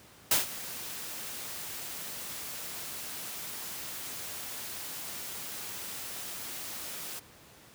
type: noise with ADSR envelope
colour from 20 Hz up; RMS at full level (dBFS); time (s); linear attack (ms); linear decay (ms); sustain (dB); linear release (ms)
white; -23; 0.31-7.2; 4; 140; -17; 15
effects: pink hiss -55 dBFS RMS until 7.74 s + high-pass 80 Hz 12 dB/octave